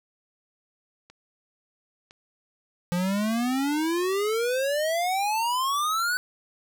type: click train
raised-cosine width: 0.2 ms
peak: -31 dBFS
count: 4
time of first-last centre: 1.1-4.127 s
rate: 0.991 Hz
type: exponential sweep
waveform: square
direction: up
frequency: 172.3 to 1509 Hz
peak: -24 dBFS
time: 2.92-6.17 s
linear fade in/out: 0 ms
effects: none